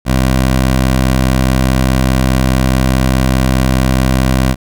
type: tone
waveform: 15% pulse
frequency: 64.8 Hz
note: C2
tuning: 16 cents flat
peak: -3 dBFS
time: 0.05-4.56 s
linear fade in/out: 50 ms
effects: none